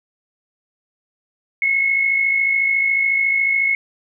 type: tone pair together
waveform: sine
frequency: 2132 / 2186 Hz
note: C7 / C#7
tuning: +32 / -25 cents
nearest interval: unison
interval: 43 cents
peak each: -24 / -15 dBFS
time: 1.62-3.75 s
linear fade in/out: 2 ms
effects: none

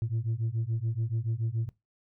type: beating tone pair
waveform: sine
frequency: 110 / 117 Hz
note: A2 / A#2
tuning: 0 / +7 cents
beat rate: 7 Hz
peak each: -29 dBFS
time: 0.02-1.69 s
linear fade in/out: 0 ms
effects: noise-tail reverb RT60 0.2 s tail -20 dB re dry + tanh soft clip ceiling -24 dBFS

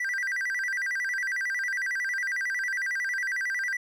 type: tone with vibrato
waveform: triangle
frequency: 1760 Hz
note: A6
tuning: in tune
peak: -25 dBFS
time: 0-3.77 s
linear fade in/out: 5 ms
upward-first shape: square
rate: 11 Hz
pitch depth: 190 cents each way
effects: none

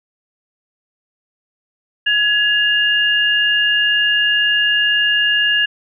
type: tone pair together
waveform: sine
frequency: 1678 / 2822 Hz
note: G#6 / F7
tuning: +17 / +17 cents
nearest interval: major sixth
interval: 900 cents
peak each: -15 dBFS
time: 2.06-5.66 s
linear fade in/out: 10 ms
effects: none

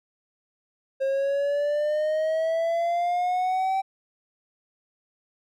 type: exponential sweep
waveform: triangle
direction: up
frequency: 535 to 775 Hz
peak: -20 dBFS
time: 1-3.82 s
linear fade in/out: 20 ms
effects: none

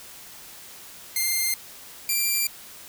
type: tone pair in turn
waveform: 5% pulse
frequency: 2103 / 2364 Hz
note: C7 / D7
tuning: +8 / +11 cents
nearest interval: major second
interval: 203 cents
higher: second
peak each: -12 dBFS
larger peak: neither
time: 1.16-1.54 / 2.09-2.47 s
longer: neither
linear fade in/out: 2 ms
effects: white hiss -44 dBFS RMS until 2.88 s

